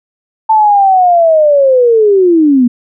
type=linear sweep; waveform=sine; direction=down; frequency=889 to 234.3 Hz; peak=-4 dBFS; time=0.49-2.68 s; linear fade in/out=10 ms; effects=none